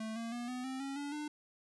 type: tone with pitch steps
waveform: square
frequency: 220 / 229.9 / 240.2 / 251 / 262.2 / 274 / 286.3 / 299.1 Hz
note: A3 / A#3 / B3 / B3 / C4 / C#4 / D4 / D4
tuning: 0 / -24 / -48 / +28 / +4 / -20 / -44 / +32 cents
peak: -39 dBFS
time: 0-1.28 s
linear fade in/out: 5 ms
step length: 160 ms
effects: resampled to 24000 Hz